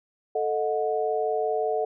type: chord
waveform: sine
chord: D# diminished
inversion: second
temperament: equal with one note detuned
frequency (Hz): 440 / 622.3 / 727.7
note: A4 / D#5 / F#5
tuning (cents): 0 / 0 / -29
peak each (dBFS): -26 / -29 / -28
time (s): 0.35-1.85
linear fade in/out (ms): 5
effects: none